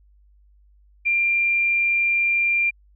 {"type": "tone", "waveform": "sine", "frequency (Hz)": 2383, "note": "D7", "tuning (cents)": 25, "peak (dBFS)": -17, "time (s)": [1.05, 2.71], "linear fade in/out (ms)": 20, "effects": ["added 50 Hz sine -52 dBFS peak until 2.95 s"]}